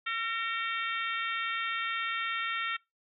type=harmonic tone with a mistuned harmonic; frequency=452.8 Hz; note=A4; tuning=50 cents sharp; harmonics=3 / 4 / 5 / 6 / 7 / 8; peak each=-34 / -36 / -38 / -40 / -41 / -42 dBFS; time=0.06-2.77 s; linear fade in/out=10 ms; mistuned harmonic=4; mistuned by=+36 cents; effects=noise-tail reverb RT60 0.2 s tail -23 dB re dry